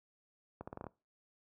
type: accelerating click train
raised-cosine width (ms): 1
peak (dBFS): -29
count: 7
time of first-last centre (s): 0.61-0.867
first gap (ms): 65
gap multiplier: 0.83
effects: noise-tail reverb RT60 0.3 s tail -22 dB re dry + high-pass 60 Hz 12 dB/octave